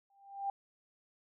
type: tone with exponential growth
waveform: sine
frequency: 793 Hz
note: G5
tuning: 20 cents sharp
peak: -30 dBFS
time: 0.1-0.5 s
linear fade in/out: 2 ms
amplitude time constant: 86 ms
effects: none